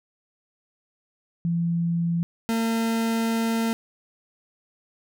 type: tone pair in turn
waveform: sine / 40% pulse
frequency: 169.4 / 227.1 Hz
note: E3 / A#3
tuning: +48 / -45 cents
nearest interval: perfect fourth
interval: 507 cents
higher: second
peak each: -21 dBFS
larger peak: neither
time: 1.45-2.23 / 2.49-3.73 s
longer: second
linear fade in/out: 0 ms
effects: none